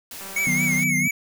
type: noise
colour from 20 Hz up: white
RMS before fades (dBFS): -37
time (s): 0.11-0.84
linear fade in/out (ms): 2
type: click train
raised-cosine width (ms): 0.5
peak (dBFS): -27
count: 115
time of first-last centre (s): 0.21-0.798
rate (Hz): 194
type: tone with vibrato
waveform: square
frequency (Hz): 2199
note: C#7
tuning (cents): -14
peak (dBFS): -21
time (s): 0.36-1.11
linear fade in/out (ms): 5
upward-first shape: triangle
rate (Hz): 4.5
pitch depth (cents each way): 95
type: chord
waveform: sine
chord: B major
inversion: first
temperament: just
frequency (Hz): 154.34 / 185.21 / 246.9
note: D#3 / F#3 / B3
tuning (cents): -14 / +2 / 0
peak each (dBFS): -27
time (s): 0.47-1.08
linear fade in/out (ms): 2
effects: none